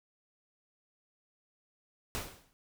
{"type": "noise with exponential decay", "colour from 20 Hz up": "pink", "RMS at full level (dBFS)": -34, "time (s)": [2.15, 2.53], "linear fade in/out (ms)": 0, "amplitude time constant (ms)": 81, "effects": []}